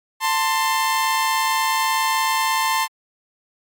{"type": "tone pair together", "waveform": "sawtooth", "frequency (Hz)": [890, 1046.5], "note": ["A5", "C6"], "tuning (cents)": [20, 0], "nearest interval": "minor third", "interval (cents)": 280, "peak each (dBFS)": -17, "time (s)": [0.2, 2.88], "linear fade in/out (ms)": 50, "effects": ["AAC 64 kbps"]}